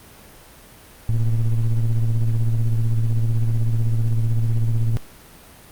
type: ring-modulated tone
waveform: triangle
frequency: 60.5 Hz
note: B1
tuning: 35 cents flat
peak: -10 dBFS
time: 1.09-4.97 s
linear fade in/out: 0 ms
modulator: 52.6 Hz
effects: pink hiss -45 dBFS RMS until 5.71 s + Opus 32 kbps